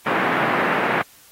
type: band-pass noise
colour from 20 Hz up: white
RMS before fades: -21 dBFS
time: 0.06-1.02 s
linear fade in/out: 5 ms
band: 150 to 1900 Hz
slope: 24 dB/octave
effects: white hiss -50 dBFS RMS until 1.31 s + AAC 48 kbps